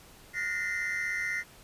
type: tone cluster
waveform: triangle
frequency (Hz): 1430 / 1798 / 1874 / 2069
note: F6 / A6 / A#6 / C7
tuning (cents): +41 / +37 / +9 / -20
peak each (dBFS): -38 / -36 / -33 / -31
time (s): 0.33-1.44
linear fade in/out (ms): 50
effects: pink hiss -54 dBFS RMS until 1.63 s + resampled to 32000 Hz